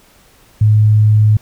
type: tone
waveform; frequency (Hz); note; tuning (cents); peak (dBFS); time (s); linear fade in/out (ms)
sine; 106.9; A2; -49; -6; 0.61-1.37; 5
effects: pink hiss -48 dBFS RMS until 1.41 s